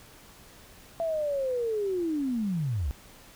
sine linear sweep, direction down, 673 to 58.27 Hz, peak -26 dBFS, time 1-2.91 s, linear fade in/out 0 ms, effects pink hiss -52 dBFS RMS until 3.35 s

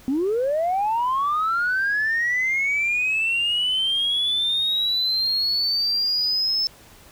sine linear sweep, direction up, 249.5 to 5274 Hz, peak -18 dBFS, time 0.08-6.67 s, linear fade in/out 0 ms, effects tanh soft clip ceiling -16 dBFS + pink hiss -49 dBFS RMS until 7.11 s

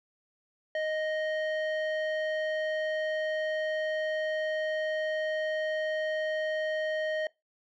square tone with low-pass filter, 622.3 Hz, D#5, in tune, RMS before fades -31 dBFS, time 0.75-7.27 s, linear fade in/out 2 ms, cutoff 2400 Hz, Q 1.4, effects noise-tail reverb RT60 0.2 s tail -22 dB re dry

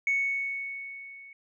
sine tone with level ramp, 2217 Hz, C#7, in tune, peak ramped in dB -21 to -46 dBFS, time 0.07-1.33 s, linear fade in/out 2 ms, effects tanh soft clip ceiling -19 dBFS

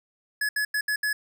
square tone bursts at uneven times, 1700 Hz, G#6, 40 cents sharp, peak -24 dBFS, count 5, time 0.41-0.49 / 0.56-0.65 / 0.74-0.81 / 0.88-0.96 / 1.03-1.13 s, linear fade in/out 5 ms, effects 10-bit

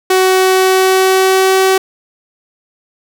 sawtooth tone with pitch glide, 374.5 to 380.4 Hz, F#4 to F#4, +21 to +48 cents, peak -4 dBFS, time 0.1-1.78 s, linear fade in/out 5 ms, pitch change +27 cents, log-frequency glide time 0.25-1.56 s, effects none

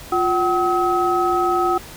sine tone cluster, 352.4 / 758 / 1280 Hz, F4 / F#5 / D#6, +16 / +42 / +49 cents, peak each -20 dBFS, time 0.12-1.78 s, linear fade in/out 5 ms, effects pink hiss -38 dBFS RMS until 1.96 s

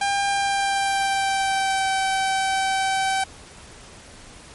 sawtooth tone with pitch glide, 799 to 770.4 Hz, G5 to G5, +33 to -30 cents, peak -16 dBFS, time 0.01-3.24 s, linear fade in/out 5 ms, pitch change -63 cents, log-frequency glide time 0.24-1.92 s, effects pink hiss -44 dBFS RMS until 4.54 s + MP3 48 kbps

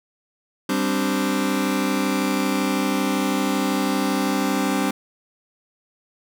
sawtooth chord, G suspended fourth, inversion none, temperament just, 196 / 261.3 / 294 Hz, G3 / C4 / D4, 0 / -2 / +2 cents, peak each -20 dBFS, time 0.69-4.91 s, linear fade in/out 5 ms, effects none

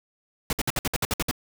pink noise bursts, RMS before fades -25 dBFS, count 10, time 0.5-1.312 s, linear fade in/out 2 ms, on 29 ms, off 58 ms, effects none

